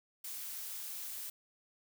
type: noise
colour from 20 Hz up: blue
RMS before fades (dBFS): -43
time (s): 0.24-1.3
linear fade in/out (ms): 5
effects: none